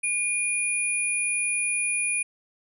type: tone pair together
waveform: sine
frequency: 2429 / 9710 Hz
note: D#7 / D#9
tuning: -42 / -43 cents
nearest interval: 2 octaves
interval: 2399 cents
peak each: -26 dBFS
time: 0.03-2.23 s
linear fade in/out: 10 ms
effects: none